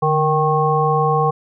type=harmonic tone with a mistuned harmonic; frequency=155.56 Hz; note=D#3; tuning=in tune; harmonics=1 / 3 / 5 / 7; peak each=-19 / -19 / -19 / -19 dBFS; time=0.02-1.31 s; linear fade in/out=10 ms; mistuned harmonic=1; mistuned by=-68 cents; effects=none